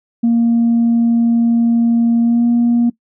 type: tone with pitch glide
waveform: sine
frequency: 233.1 to 237.2 Hz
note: A#3 to A#3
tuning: 0 to +30 cents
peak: -8 dBFS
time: 0.23-2.9 s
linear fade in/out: 10 ms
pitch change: +30 cents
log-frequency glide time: 2.21-2.46 s
effects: noise-tail reverb RT60 0.1 s tail -20 dB re dry + tanh soft clip ceiling -7 dBFS